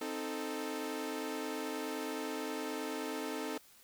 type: chord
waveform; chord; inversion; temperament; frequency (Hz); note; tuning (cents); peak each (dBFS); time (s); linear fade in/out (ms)
sawtooth; A diminished; first; equal; 261.6 / 311.1 / 440; C4 / Eb4 / A4; 0 / 0 / 0; -38 / -37 / -37; 0.01-3.58; 5
effects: white hiss -61 dBFS RMS until 3.83 s